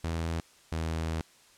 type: tone pair in turn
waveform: sawtooth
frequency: 82.41 / 80.9 Hz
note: E2 / E2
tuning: 0 / -32 cents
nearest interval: unison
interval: 32 cents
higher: first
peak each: -26 dBFS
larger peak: neither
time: 0.04-0.4 / 0.72-1.21 s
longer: second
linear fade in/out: 0 ms
effects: white hiss -59 dBFS RMS until 1.57 s + low-pass 9000 Hz 12 dB/octave